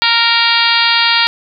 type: harmonic tone with a mistuned harmonic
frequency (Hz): 464.8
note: A#4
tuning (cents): -5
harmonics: 2 / 3 / 4 / 5 / 6 / 7 / 8 / 9 / 10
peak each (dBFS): -18 / -18 / -18 / -18 / -18 / -18 / -18 / -18 / -18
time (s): 0.02-1.27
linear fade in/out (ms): 0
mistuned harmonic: 7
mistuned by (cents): +17
effects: none